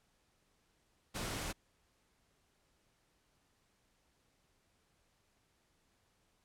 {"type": "noise", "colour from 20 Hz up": "pink", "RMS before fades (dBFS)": -40, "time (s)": [1.14, 1.53], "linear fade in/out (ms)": 20, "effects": ["pink hiss -75 dBFS RMS until 6.44 s", "low-pass 11000 Hz 12 dB/octave"]}